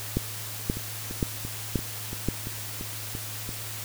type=two click trains; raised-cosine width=3 ms; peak=-11 / -22 dBFS; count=5 / 9; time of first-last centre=0.17-2.286 / 0.77-3.491 s; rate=1.89 / 2.94 Hz; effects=added 107 Hz sine -40 dBFS peak until 3.84 s + white hiss -37 dBFS RMS until 3.84 s